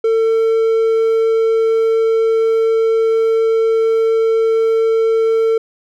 triangle tone, 449.3 Hz, A4, 36 cents sharp, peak -9 dBFS, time 0.04-5.58 s, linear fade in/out 5 ms, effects none

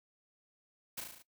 white noise with echo, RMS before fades -40 dBFS, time 0.97-1.01 s, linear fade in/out 10 ms, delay 36 ms, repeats 6, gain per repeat -3 dB, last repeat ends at 1.226 s, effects noise-tail reverb RT60 0.1 s tail -18 dB re dry + high-pass 60 Hz 12 dB/octave

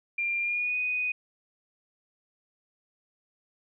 sine tone with pitch glide, 2388 to 2488 Hz, D7 to D#7, +28 to -1 cents, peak -26 dBFS, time 0.18-1.12 s, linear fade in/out 5 ms, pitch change +71 cents, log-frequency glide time 0.4-0.77 s, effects none

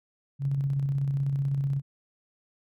sine tone with tremolo, 138.59 Hz, C#3, in tune, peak -23 dBFS, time 0.39-1.82 s, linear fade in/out 50 ms, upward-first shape square, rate 16 Hz, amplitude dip 30%, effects none

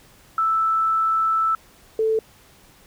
sine tone pair in turn, 1318.5 / 441.2 Hz, E6 / A4, 0 / +5 cents, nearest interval octave + perfect fifth, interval 1895 cents, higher first, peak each -17 dBFS, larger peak neither, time 0.38-1.55 / 1.99-2.19 s, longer first, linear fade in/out 2 ms, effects pink hiss -52 dBFS RMS until 2.86 s

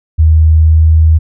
sine tone with pitch glide, 79.1 to 79.6 Hz, D#2 to D#2, +29 to +40 cents, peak -3 dBFS, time 0.18-1.19 s, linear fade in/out 20 ms, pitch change +11 cents, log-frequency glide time 0.48-0.96 s, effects none

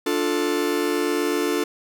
45% pulse chord, D minor, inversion none, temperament just, 293.7 / 352.4 / 440.5 Hz, D4 / F4 / A4, 0 / +16 / +2 cents, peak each -25 dBFS, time 0.06-1.64 s, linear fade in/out 5 ms, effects none

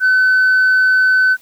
sine tone, 1515 Hz, F#6, 40 cents sharp, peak -7 dBFS, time 0-1.37 s, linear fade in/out 50 ms, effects tanh soft clip ceiling -7 dBFS + white hiss -49 dBFS RMS until 1.41 s

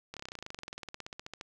slowing click train, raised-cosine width 0.2 ms, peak -24 dBFS, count 28, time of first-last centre 0.14-1.411 s, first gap 27 ms, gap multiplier 1.04, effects none

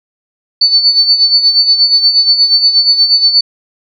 sine tone with tremolo, 4498 Hz, C#8, 24 cents sharp, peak -3 dBFS, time 0.61-3.41 s, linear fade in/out 5 ms, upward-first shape sine, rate 8.4 Hz, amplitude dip 65%, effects none

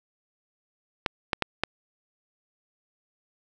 clicks, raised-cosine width 0.3 ms, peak -7 dBFS, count 4, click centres 1.062 / 1.332 / 1.423 / 1.636 s, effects none

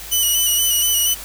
10% pulse tone with vibrato, 2960 Hz, F#7, in tune, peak -7 dBFS, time 0.11-1.15 s, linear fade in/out 20 ms, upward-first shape square, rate 4.2 Hz, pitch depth 24 cents each way, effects added 50 Hz sine -39 dBFS peak until 1.24 s + white hiss -34 dBFS RMS until 1.24 s

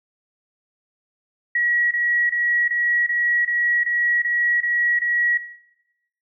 sine tone bursts, 1916 Hz, A#6, 47 cents sharp, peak -17 dBFS, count 10, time 1.55-5.375 s, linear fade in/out 5 ms, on 360 ms, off 25 ms, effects noise-tail reverb RT60 1.0 s tail -18 dB re dry

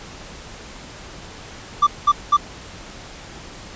triangle tone bursts, 1174.7 Hz, D6, in tune, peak -8 dBFS, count 3, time 1.82-2.37 s, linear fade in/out 10 ms, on 50 ms, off 200 ms, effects pink hiss -38 dBFS RMS until 3.75 s + resampled to 16000 Hz

